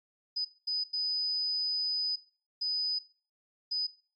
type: tone bursts at uneven times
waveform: sine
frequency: 4992 Hz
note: D#8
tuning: 5 cents sharp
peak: -29 dBFS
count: 5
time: 0.36-0.45 / 0.67-0.84 / 0.93-2.16 / 2.61-2.99 / 3.71-3.87 s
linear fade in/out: 10 ms
effects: noise-tail reverb RT60 0.4 s tail -19 dB re dry + AAC 48 kbps